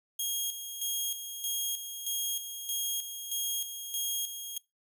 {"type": "tone with tremolo", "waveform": "10% pulse", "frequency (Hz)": 3259, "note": "G#7", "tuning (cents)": -33, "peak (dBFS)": -22, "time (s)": [0.19, 4.58], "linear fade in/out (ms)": 5, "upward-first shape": "square", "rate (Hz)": 1.6, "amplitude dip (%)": 60, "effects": ["noise-tail reverb RT60 0.2 s tail -23 dB re dry"]}